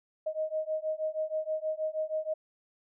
sine beating tone pair, 622.3 / 628.6 Hz, D#5 / D#5, 0 / +18 cents, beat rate 6.3 Hz, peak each -33 / -33 dBFS, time 0.26-2.34 s, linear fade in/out 10 ms, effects none

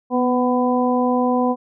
harmonic tone with a mistuned harmonic, 250.1 Hz, B3, 22 cents sharp, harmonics 1 / 2 / 3 / 4, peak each -18 / -21 / -23 / -24 dBFS, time 0.1-1.56 s, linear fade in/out 50 ms, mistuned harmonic 1, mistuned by -20 cents, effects none

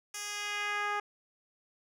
10% pulse tone with band-pass filter sweep, 412.8 Hz, G#4, 10 cents flat, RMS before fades -35 dBFS, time 0.14-1 s, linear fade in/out 5 ms, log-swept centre 7700 to 1000 Hz, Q 0.99, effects none

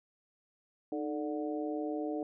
harmonic tone with a mistuned harmonic, 146.83 Hz, D3, in tune, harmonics 2 / 3 / 4 / 5, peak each -35 / -39 / -41 / -43 dBFS, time 0.92-2.23 s, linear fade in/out 2 ms, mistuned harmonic 2, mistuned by +76 cents, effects none

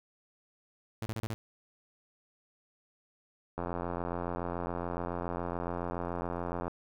sawtooth tone bursts, 111.1 Hz, A2, 17 cents sharp, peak -30 dBFS, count 5, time 1.02-1.34 s, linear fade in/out 0 ms, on 40 ms, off 30 ms
click train, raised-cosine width 1 ms, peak -21 dBFS, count 271, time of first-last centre 3.58-6.68 s, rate 87.1 Hz
effects none

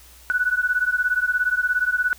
sine beating tone pair, 1474 / 1491 Hz, F#6 / F#6, -7 / +13 cents, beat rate 17 Hz, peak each -21 / -22 dBFS, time 0.3-2.13 s, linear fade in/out 0 ms, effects added 60 Hz sine -49 dBFS peak until 2.18 s + white hiss -49 dBFS RMS until 2.18 s

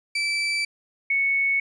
30% pulse / sine tone pair in turn, 2322 / 2213 Hz, D7 / C#7, -20 / -3 cents, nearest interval minor second, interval 83 cents, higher first, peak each -20 / -19 dBFS, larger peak second, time 0.15-0.65 / 1.1-1.6 s, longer neither, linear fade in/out 5 ms, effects resampled to 22050 Hz

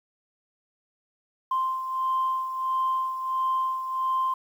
sine beating tone pair, 1045 / 1046.5 Hz, C6 / C6, -2 / 0 cents, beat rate 1.5 Hz, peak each -24 / -31 dBFS, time 1.51-4.34 s, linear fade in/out 5 ms, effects tanh soft clip ceiling -18 dBFS + 9-bit

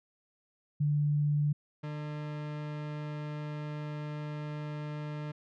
sine / 40% pulse tone pair in turn, 147.3 / 149.79 Hz, D3 / D3, +6 / +35 cents, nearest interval unison, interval 29 cents, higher second, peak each -25 / -35 dBFS, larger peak first, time 0.8-1.53 / 1.83-5.32 s, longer second, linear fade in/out 10 ms, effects low-pass 3000 Hz 12 dB/octave

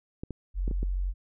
clicks, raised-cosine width 3 ms, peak -22 dBFS, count 5, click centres 0.235 / 0.307 / 0.679 / 0.712 / 0.83 s
sine tone, 45.77 Hz, F#1, 18 cents flat, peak -26 dBFS, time 0.54-1.14 s, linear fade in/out 50 ms
effects none

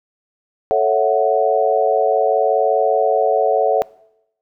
sine chord, F# minor seventh, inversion first, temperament equal, 440 / 554.4 / 659.3 / 740 Hz, A4 / C#5 / E5 / F#5, 0 / 0 / 0 / 0 cents, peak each -18 dBFS, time 0.71-3.82 s, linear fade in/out 0 ms, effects noise-tail reverb RT60 0.8 s tail -22 dB re dry

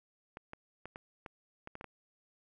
clicks, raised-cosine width 0.5 ms, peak -29 dBFS, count 9, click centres 0.371 / 0.534 / 0.856 / 0.959 / 1.262 / 1.674 / 1.754 / 1.811 / 1.843 s, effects none

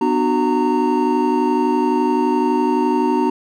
triangle tone cluster, 247.8 / 299.6 / 371.4 / 921 Hz, B3 / D4 / F#4 / A#5, +6 / +35 / +7 / -21 cents, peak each -18 dBFS, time 0.01-3.3 s, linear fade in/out 5 ms, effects none

